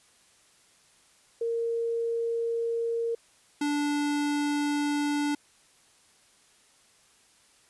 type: tone pair in turn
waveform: sine / square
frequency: 463 / 291.7 Hz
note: A#4 / D4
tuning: -12 / -12 cents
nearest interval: minor sixth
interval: 800 cents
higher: first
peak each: -26 dBFS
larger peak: neither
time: 1.41-3.15 / 3.61-5.35 s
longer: neither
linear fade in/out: 5 ms
effects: white hiss -61 dBFS RMS until 7.69 s + resampled to 24000 Hz